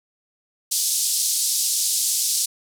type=band-pass noise; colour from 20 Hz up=white; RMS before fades=-22 dBFS; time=0.71-2.46 s; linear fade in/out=10 ms; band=4300 to 11000 Hz; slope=24 dB/octave; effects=none

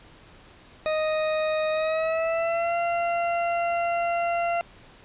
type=tone with pitch glide; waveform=40% pulse; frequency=622.3 to 686.5 Hz; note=D#5 to F5; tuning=0 to -30 cents; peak=-22 dBFS; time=0.86-4.61 s; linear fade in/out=0 ms; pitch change=+170 cents; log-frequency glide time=1.71-2.76 s; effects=pink hiss -51 dBFS RMS until 5.04 s + resampled to 8000 Hz

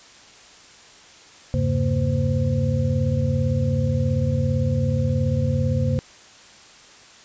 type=tone cluster; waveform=sine; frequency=80.5 / 98.7 / 136 / 231 / 517 Hz; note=E2 / G2 / C#3 / A#3 / C5; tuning=-41 / +12 / -33 / -16 / -21 cents; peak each=-28 / -23 / -22 / -27 / -28 dBFS; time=1.54-5.99 s; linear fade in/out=0 ms; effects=white hiss -47 dBFS RMS until 7.24 s + resampled to 16000 Hz

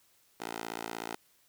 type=tone with high-pass filter; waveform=10% pulse; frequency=56.5 Hz; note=A1; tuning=47 cents sharp; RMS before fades=-40 dBFS; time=0.4-1.16 s; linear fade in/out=5 ms; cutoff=490 Hz; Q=1; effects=white hiss -67 dBFS RMS until 1.48 s

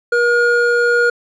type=tone pair together; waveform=triangle; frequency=477.5 / 1430.9 Hz; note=A#4 / F6; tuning=+42 / +42 cents; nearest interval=octave + perfect fifth; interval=1900 cents; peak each=-12 dBFS; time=0.12-1.1 s; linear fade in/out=5 ms; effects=resampled to 22050 Hz

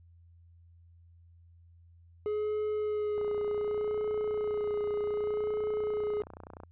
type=tone with vibrato; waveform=triangle; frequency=420.6 Hz; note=G#4; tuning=22 cents sharp; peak=-27 dBFS; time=2.26-6.22 s; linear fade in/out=0 ms; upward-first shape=sine; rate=0.66 Hz; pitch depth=17 cents each way
type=click train; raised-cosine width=1 ms; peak=-31 dBFS; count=105; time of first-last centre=3.18-6.635 s; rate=30.1 Hz
effects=added 85 Hz sine -55 dBFS peak until 6.71 s + resampled to 8000 Hz

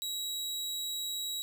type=tone; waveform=sawtooth; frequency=3867 Hz; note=B7; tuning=37 cents flat; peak=-31 dBFS; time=0.02-1.42 s; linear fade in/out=0 ms; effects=none

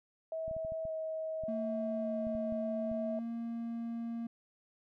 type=tone with vibrato; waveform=sine; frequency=641 Hz; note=E5; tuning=49 cents flat; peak=-35 dBFS; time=0.32-3.19 s; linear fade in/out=2 ms; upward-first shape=square; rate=0.87 Hz; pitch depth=11 cents each way
type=clicks; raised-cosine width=5 ms; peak=-36 dBFS; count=11; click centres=0.48 / 0.512 / 0.566 / 0.649 / 0.721 / 0.853 / 1.437 / 2.269 / 2.351 / 2.524 / 2.916 s
type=tone with pitch glide; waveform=triangle; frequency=227.3 to 231.8 Hz; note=A#3 to A#3; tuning=-43 to -10 cents; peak=-34 dBFS; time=1.48-4.27 s; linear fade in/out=5 ms; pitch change=+33 cents; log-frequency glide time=2.75-3.33 s
effects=none

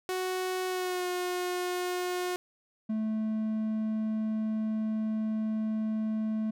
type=tone with pitch glide; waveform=sawtooth; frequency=370 to 360.1 Hz; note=F#4 to F#4; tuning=0 to -47 cents; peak=-26 dBFS; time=0.09-2.36 s; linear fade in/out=0 ms; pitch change=-47 cents; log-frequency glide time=0.67-1.07 s
type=tone; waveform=triangle; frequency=218 Hz; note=A3; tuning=16 cents flat; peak=-26 dBFS; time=2.89-6.51 s; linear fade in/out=10 ms
effects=none

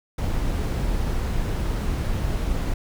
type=noise; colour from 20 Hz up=brown; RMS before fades=-24 dBFS; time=0.18-2.74 s; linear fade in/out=5 ms; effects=none

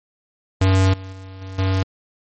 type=tone with level steps; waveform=square; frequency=95 Hz; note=F#2; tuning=46 cents sharp; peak=-13 / -32 / -35 / -31 / -17 dBFS; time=0.61-1.83 s; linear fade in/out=5 ms; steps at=0.93 / 1.12 / 1.41 / 1.58 s; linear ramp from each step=10 ms; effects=MP3 32 kbps

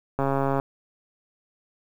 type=click train; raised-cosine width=1 ms; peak=-11 dBFS; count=57; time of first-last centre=0.19-0.599 s; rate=137 Hz; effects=8-bit

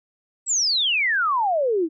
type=exponential sweep; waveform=sine; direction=down; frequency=8040 to 304 Hz; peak=-18 dBFS; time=0.46-1.89 s; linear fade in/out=50 ms; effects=none

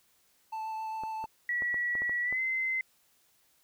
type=tone with vibrato; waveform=triangle; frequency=880 Hz; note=A5; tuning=in tune; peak=-32 dBFS; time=0.52-1.26 s; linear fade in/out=10 ms; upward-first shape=triangle; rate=7.4 Hz; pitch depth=12 cents each way
type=clicks; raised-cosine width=1 ms; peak=-29 dBFS; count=8; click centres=1.036 / 1.241 / 1.622 / 1.743 / 1.953 / 2.02 / 2.095 / 2.326 s
type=tone with pitch glide; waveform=sine; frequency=1935 to 2062 Hz; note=B6 to C7; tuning=-36 to -26 cents; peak=-28 dBFS; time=1.49-2.81 s; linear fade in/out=2 ms; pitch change=+110 cents; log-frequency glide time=2.23-2.4 s
effects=white hiss -68 dBFS RMS until 3.63 s

